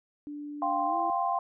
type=tone with pitch glide; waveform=sine; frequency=293.1 to 332.8 Hz; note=D4 to E4; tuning=-3 to +17 cents; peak=-36 dBFS; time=0.27-1.1 s; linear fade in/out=0 ms; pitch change=+220 cents; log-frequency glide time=0.85-0.96 s
type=chord; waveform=sine; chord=F suspended second; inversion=none; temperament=equal; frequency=698.5 / 784 / 1046.5 Hz; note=F5 / G5 / C6; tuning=0 / 0 / 0 cents; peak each=-30 dBFS; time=0.62-1.39 s; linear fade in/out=2 ms
effects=none